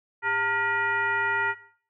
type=tone with frequency modulation; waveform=sine; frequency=1412 Hz; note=F6; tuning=19 cents sharp; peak=-22 dBFS; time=0.22-1.55 s; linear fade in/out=50 ms; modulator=505 Hz; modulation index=1.3; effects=noise-tail reverb RT60 0.5 s tail -17 dB re dry